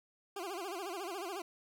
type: tone with vibrato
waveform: 20% pulse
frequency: 370 Hz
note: F#4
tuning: in tune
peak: -34 dBFS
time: 0.36-1.42 s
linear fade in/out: 5 ms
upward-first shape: sine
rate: 14 Hz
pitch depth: 170 cents each way
effects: none